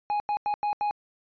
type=tone bursts at uneven times; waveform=triangle; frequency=830.6 Hz; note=G#5; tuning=in tune; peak=-22 dBFS; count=5; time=0.1-0.2 / 0.29-0.37 / 0.46-0.54 / 0.63-0.73 / 0.81-0.91 s; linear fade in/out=0 ms; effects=resampled to 11025 Hz